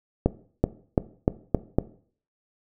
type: accelerating click train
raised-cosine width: 2 ms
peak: -5 dBFS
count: 6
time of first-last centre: 0.26-1.786 s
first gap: 380 ms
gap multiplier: 0.89
effects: noise-tail reverb RT60 0.5 s tail -17 dB re dry